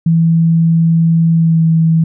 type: tone with pitch glide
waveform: sine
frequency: 164.9 to 162.54 Hz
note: E3 to E3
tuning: +1 to -24 cents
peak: -7 dBFS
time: 0.06-2.04 s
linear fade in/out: 5 ms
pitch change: -25 cents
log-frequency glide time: 1.34-1.63 s
effects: none